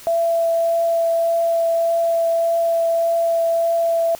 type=tone with vibrato; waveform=sine; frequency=669 Hz; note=E5; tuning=25 cents sharp; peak=-15 dBFS; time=0.07-4.15 s; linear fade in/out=0 ms; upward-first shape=triangle; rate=1.7 Hz; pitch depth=9 cents each way; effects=white hiss -41 dBFS RMS until 4.19 s